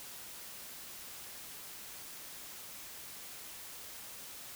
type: silence
effects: white hiss -48 dBFS RMS until 4.55 s